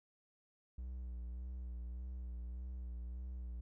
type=tone with vibrato; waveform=triangle; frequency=61.2 Hz; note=B1; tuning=15 cents flat; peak=-40 dBFS; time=0.78-3.61 s; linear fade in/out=5 ms; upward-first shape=sine; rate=1.7 Hz; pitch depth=47 cents each way; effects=none